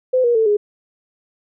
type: tone with pitch steps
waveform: sine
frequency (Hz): 511 / 476.8 / 444.9 / 415.1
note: C5 / A#4 / A4 / G#4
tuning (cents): -41 / +39 / +19 / -1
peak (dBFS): -12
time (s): 0.13-0.57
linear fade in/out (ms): 10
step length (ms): 110
effects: none